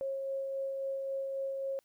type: tone with tremolo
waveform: sine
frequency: 542 Hz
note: C#5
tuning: 39 cents flat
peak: -32 dBFS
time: 0.01-1.79 s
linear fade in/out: 0 ms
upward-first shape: sine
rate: 3.7 Hz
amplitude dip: 25%
effects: white hiss -74 dBFS RMS until 1.84 s